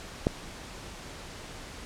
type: click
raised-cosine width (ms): 2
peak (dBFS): -9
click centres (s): 0.269
effects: pink hiss -43 dBFS RMS until 1.85 s + low-pass 8000 Hz 12 dB/octave